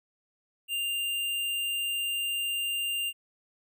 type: tone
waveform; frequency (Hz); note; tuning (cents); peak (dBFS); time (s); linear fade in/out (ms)
square; 2794; F7; 0; -29; 0.68-3.13; 50
effects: none